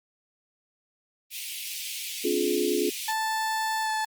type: high-pass noise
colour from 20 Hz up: pink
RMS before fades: -35 dBFS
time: 1.3-3.14 s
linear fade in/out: 50 ms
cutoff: 2300 Hz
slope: 48 dB/octave
type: chord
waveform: sine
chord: D half-diminished seventh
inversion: third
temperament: just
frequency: 264.3 / 293.7 / 352.4 / 422.9 Hz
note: C4 / D4 / F4 / Ab4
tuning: +18 / 0 / +16 / +31 cents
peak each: -32 / -31 / -27 / -27 dBFS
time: 2.24-2.9 s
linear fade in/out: 10 ms
type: tone with pitch glide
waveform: 30% pulse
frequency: 880 to 870.9 Hz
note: A5 to A5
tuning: 0 to -18 cents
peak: -23 dBFS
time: 3.08-4.05 s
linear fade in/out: 5 ms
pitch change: -18 cents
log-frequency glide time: 3.82-3.9 s
effects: Opus 24 kbps